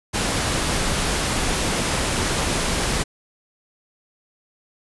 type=noise; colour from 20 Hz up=pink; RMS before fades=-22 dBFS; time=0.13-3.04 s; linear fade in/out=20 ms; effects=resampled to 24000 Hz